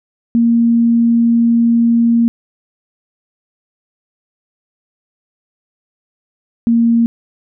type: tone pair in turn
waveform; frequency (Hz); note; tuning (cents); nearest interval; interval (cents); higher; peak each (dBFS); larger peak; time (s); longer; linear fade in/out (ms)
sine; 233.1 / 232.2; A#3 / A#3; 0 / -7; unison; 7; first; -8; neither; 0.35-2.28 / 6.67-7.06; first; 0
effects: none